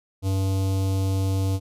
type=tone with notch filter; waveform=square; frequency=96.1 Hz; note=G2; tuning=34 cents flat; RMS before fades=-23 dBFS; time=0.22-1.6 s; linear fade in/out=50 ms; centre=1700 Hz; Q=0.51; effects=resampled to 32000 Hz